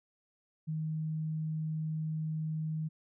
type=tone; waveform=sine; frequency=156.9 Hz; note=D#3; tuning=15 cents sharp; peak=-32 dBFS; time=0.67-2.89 s; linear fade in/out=20 ms; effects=none